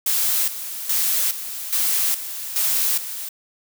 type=noise with tremolo; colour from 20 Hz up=blue; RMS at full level=-20 dBFS; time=0.06-3.29 s; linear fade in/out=5 ms; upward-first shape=square; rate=1.2 Hz; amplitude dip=70%; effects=none